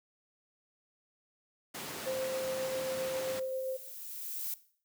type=noise; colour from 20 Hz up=pink; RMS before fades=-40 dBFS; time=1.74-3.4 s; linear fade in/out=10 ms
type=tone with tremolo; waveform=sine; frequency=523.3 Hz; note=C5; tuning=in tune; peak=-32 dBFS; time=2.06-3.77 s; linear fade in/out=10 ms; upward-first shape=sine; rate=7.5 Hz; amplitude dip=25%
type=noise with exponential growth; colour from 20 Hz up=violet; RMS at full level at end=-36 dBFS; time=2.1-4.54 s; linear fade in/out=2 ms; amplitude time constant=530 ms
effects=noise-tail reverb RT60 0.5 s tail -17 dB re dry + high-pass 200 Hz 12 dB/octave